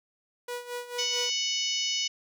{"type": "tone with tremolo", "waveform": "sawtooth", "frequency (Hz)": 487.1, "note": "B4", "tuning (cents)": -24, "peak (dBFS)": -28, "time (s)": [0.48, 1.3], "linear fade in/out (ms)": 5, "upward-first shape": "sine", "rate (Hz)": 4.5, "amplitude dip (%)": 75}
{"type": "harmonic tone", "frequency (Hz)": 740, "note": "F#5", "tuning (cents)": 0, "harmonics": [3, 4, 5, 6, 7, 8, 9], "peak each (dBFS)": [-37, -30, -39, -38, -33, -35, -40], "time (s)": [0.98, 2.08], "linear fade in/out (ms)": 10}
{"effects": []}